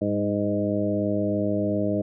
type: harmonic tone with a mistuned harmonic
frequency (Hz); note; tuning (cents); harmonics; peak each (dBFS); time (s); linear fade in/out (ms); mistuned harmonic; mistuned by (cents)
103; G#2; -14; 1 / 2 / 3 / 4 / 5 / 6; -31 / -27 / -27 / -33 / -31 / -28; 0.01-2.02; 10; 2; -23
effects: none